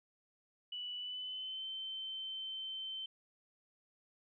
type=tone with pitch glide; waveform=sine; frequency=2960 to 3091 Hz; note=F#7 to G7; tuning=0 to -25 cents; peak=-40 dBFS; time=0.72-3.06 s; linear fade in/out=5 ms; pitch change=+75 cents; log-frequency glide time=0.96-1.66 s; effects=none